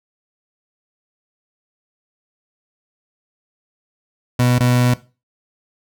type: tone with dropouts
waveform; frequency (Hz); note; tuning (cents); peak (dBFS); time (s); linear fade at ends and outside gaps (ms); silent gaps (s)
30% pulse; 123.47; B2; 0; -10; 4.39-4.94; 5; 4.586-4.603
effects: noise-tail reverb RT60 0.3 s tail -17 dB re dry